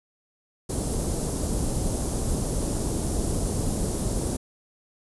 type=band-stop noise; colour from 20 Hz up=pink; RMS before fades=-26 dBFS; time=0.69-4.37 s; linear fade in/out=10 ms; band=490 to 9700 Hz; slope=12 dB/octave; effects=resampled to 24000 Hz